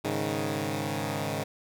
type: chord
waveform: 10% pulse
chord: Ab suspended fourth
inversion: none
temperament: equal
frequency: 103.83 / 138.59 / 155.56 Hz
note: Ab2 / Db3 / Eb3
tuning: 0 / 0 / 0 cents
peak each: -25 dBFS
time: 0.04-1.44 s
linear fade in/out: 10 ms
effects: none